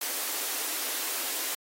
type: high-pass noise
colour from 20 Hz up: white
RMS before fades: -32 dBFS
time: 0.01-1.55 s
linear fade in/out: 5 ms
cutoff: 260 Hz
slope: 96 dB/octave
effects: AAC 48 kbps